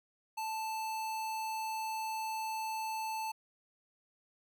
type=tone; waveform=square; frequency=880 Hz; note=A5; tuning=in tune; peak=-36 dBFS; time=0.37-3.32 s; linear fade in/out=10 ms; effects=none